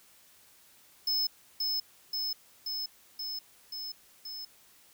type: tone with echo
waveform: square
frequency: 5210 Hz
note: E8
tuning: 21 cents flat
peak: -27 dBFS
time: 1.07-1.27 s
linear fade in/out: 5 ms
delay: 530 ms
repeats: 6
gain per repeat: -2 dB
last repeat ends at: 4.45 s
effects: white hiss -60 dBFS RMS until 4.93 s

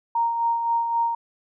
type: tone with tremolo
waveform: sine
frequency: 930 Hz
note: A#5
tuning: 4 cents flat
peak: -18 dBFS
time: 0.15-1.15 s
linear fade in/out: 5 ms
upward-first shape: sine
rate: 3.8 Hz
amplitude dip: 45%
effects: none

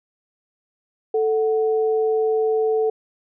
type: tone pair together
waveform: sine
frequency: 440 / 740 Hz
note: A4 / F#5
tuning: 0 / 0 cents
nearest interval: major sixth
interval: 900 cents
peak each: -17 / -28 dBFS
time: 1.14-2.9 s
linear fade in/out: 5 ms
effects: none

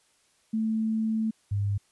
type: tone pair in turn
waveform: sine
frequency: 220.6 / 101.03 Hz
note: A3 / G#2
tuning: +5 / -47 cents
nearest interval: octave + major second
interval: 1352 cents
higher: first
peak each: -24 dBFS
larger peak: neither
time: 0.53-1.31 / 1.51-1.78 s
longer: first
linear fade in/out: 10 ms
effects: white hiss -66 dBFS RMS until 1.91 s + resampled to 24000 Hz

